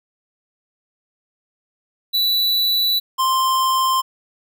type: tone pair in turn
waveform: square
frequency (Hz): 3956 / 1047.8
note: B7 / C6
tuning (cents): +2 / +2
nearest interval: octave + major seventh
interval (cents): 2300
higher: first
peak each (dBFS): -16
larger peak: neither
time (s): 2.13-3 / 3.18-4.02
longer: first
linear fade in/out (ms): 20
effects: none